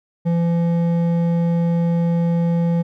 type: tone with hard clipping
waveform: triangle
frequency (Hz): 169.6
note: E3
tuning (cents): +50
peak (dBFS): -17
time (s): 0.25-2.83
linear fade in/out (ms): 20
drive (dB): 12
effects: none